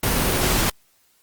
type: tone in noise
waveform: sine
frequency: 370 Hz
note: F#4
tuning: in tune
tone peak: -30 dBFS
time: 0.25-0.58 s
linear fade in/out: 5 ms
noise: pink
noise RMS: -20 dBFS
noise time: 0.03-0.7 s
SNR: -13 dB
effects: white hiss -61 dBFS RMS until 1.22 s + Opus 32 kbps